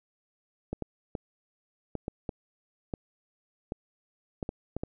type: clicks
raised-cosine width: 2 ms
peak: -19 dBFS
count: 12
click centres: 0.73 / 0.823 / 1.152 / 1.953 / 2.081 / 2.292 / 2.938 / 3.721 / 4.428 / 4.491 / 4.766 / 4.835 s
effects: none